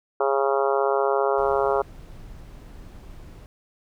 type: harmonic tone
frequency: 137.3 Hz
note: C#3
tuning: 16 cents flat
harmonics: 3 / 4 / 5 / 6 / 7 / 8 / 9 / 10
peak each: -23 / -25 / -27 / -29 / -30 / -31 / -32 / -33 dBFS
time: 0.2-1.82 s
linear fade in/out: 5 ms
type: noise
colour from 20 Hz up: brown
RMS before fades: -42 dBFS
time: 1.38-3.46 s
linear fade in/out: 0 ms
effects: none